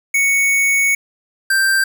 square tone pair in turn, 2222 / 1571.2 Hz, C#7 / G6, +4 / +4 cents, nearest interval tritone, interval 600 cents, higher first, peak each -13 dBFS, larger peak neither, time 0.14-0.95 / 1.5-1.84 s, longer first, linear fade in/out 5 ms, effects 7-bit

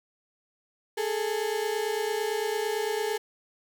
35% pulse tone pair together, 415.3 / 444.2 Hz, G#4 / A4, 0 / +16 cents, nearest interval minor second, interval 116 cents, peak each -28 dBFS, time 0.97-3.18 s, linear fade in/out 10 ms, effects 10-bit

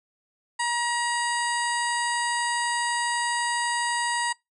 harmonic tone with a mistuned harmonic, 952 Hz, A#5, 36 cents sharp, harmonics 1 / 2 / 3 / 4 / 5 / 7 / 8 / 9 / 10, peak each -26 / -29 / -37 / -40 / -36 / -42 / -37 / -36 / -42 dBFS, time 0.59-4.33 s, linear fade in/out 10 ms, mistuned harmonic 8, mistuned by +31 cents, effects noise-tail reverb RT60 0.2 s tail -25 dB re dry

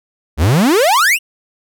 45% pulse exponential sweep, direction up, 65.41 to 2964 Hz, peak -9 dBFS, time 0.37-1.19 s, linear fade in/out 50 ms, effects none

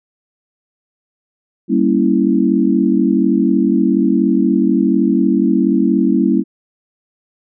sine chord, G diminished seventh, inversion none, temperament equal, 196 / 233.1 / 277.2 / 329.6 Hz, G3 / Bb3 / Db4 / Fb4, 0 / 0 / 0 / 0 cents, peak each -16 dBFS, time 1.68-6.44 s, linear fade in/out 50 ms, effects none

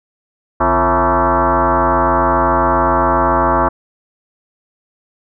sine tone with frequency modulation, 144.2 Hz, D3, 31 cents flat, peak -10 dBFS, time 0.6-3.69 s, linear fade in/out 10 ms, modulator 201 Hz, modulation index 6, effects none

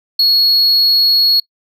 triangle tone, 4335 Hz, C#8, 39 cents flat, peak -7 dBFS, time 0.19-1.4 s, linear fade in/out 5 ms, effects noise-tail reverb RT60 0.1 s tail -24 dB re dry

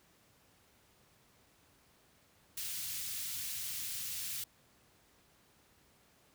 white band-stop noise, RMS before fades -40 dBFS, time 2.57-4.44 s, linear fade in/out 5 ms, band 120 to 2500 Hz, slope 12 dB/octave, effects pink hiss -67 dBFS RMS until 6.34 s + high-pass 60 Hz 12 dB/octave

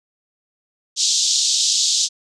white band-pass noise, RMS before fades -18 dBFS, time 0.96-2.09 s, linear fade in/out 50 ms, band 3400 to 7300 Hz, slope 48 dB/octave, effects none

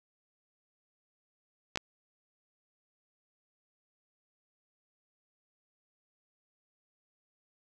clicks, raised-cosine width 0.2 ms, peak -14 dBFS, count 2, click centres 1.758 / 1.774 s, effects none

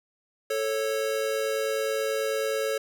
square tone pair together, 440 / 549.3 Hz, A4 / C#5, 0 / -16 cents, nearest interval major third, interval 384 cents, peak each -29 / -29 dBFS, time 0.5-2.78 s, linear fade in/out 5 ms, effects 10-bit

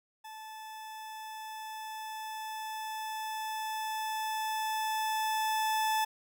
40% pulse tone with level ramp, 872 Hz, A5, 16 cents flat, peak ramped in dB -43 to -26 dBFS, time 0.24-6.05 s, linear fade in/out 10 ms, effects none

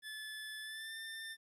25% pulse tone with pitch glide, 1734 to 1794.1 Hz, A6 to A6, -26 to +33 cents, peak -40 dBFS, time 0.02-1.37 s, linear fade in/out 50 ms, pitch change +59 cents, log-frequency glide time 0.62-0.95 s, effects resampled to 32000 Hz + 13-bit

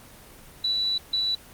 sine tone bursts at uneven times, 3951 Hz, B7, in tune, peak -21 dBFS, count 2, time 0.64-0.98 / 1.13-1.35 s, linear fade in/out 5 ms, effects pink hiss -48 dBFS RMS until 1.53 s + Opus 24 kbps

